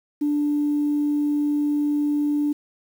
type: tone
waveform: sine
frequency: 293.7 Hz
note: D4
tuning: in tune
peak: -18 dBFS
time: 0.21-2.53 s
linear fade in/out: 10 ms
effects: tanh soft clip ceiling -14 dBFS + 8-bit